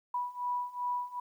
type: beating tone pair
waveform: sine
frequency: 980 / 982.6 Hz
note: B5 / B5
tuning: -14 / -9 cents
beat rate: 2.6 Hz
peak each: -36 / -34 dBFS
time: 0.14-1.2 s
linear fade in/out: 5 ms
effects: 11-bit